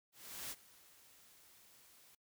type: noise with ADSR envelope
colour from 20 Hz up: white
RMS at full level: -44 dBFS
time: 0.12-2.15 s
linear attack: 390 ms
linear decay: 41 ms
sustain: -20 dB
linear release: 4 ms
effects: noise-tail reverb RT60 0.1 s tail -25 dB re dry